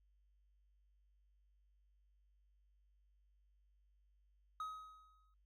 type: tone with exponential decay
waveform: triangle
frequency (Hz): 1266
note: D#6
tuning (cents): +30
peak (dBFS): -38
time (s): 4.6-5.34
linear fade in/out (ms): 2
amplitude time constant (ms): 160
effects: noise-tail reverb RT60 0.1 s tail -20 dB re dry + added 50 Hz sine -70 dBFS peak until 5.45 s